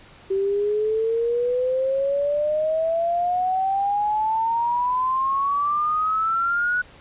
sine exponential sweep, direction up, 384 to 1480 Hz, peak -19 dBFS, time 0.3-6.82 s, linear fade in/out 10 ms, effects pink hiss -48 dBFS RMS until 7 s + resampled to 8000 Hz

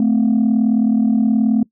sine tone pair together, 218.9 / 257.8 Hz, A3 / C4, -9 / -26 cents, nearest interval minor third, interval 283 cents, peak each -12 / -15 dBFS, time 0-1.63 s, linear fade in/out 2 ms, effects noise-tail reverb RT60 0.1 s tail -22 dB re dry + tanh soft clip ceiling -8 dBFS

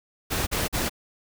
pink noise bursts, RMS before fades -26 dBFS, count 3, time 0.3-0.896 s, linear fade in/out 20 ms, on 170 ms, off 43 ms, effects none

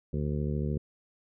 harmonic tone, 73.42 Hz, D2, in tune, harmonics 1 / 2 / 3 / 4 / 5 / 6 / 7, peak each -33 / -31 / -35 / -46 / -39 / -41 / -45 dBFS, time 0.13-0.78 s, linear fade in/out 5 ms, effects none

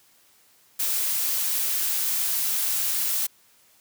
blue noise, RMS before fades -25 dBFS, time 0.79-3.27 s, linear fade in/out 10 ms, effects white hiss -59 dBFS RMS until 3.8 s + high-pass 60 Hz 12 dB/octave

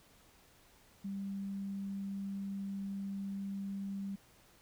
sine tone, 197 Hz, G3, 9 cents sharp, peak -37 dBFS, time 1.04-4.16 s, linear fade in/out 10 ms, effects pink hiss -64 dBFS RMS until 4.61 s

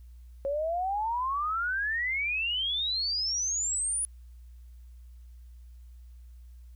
sine exponential sweep, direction up, 544 to 9960 Hz, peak -27 dBFS, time 0.45-4.05 s, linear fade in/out 0 ms, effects added 60 Hz sine -46 dBFS peak until 6.75 s + white hiss -72 dBFS RMS until 6.75 s

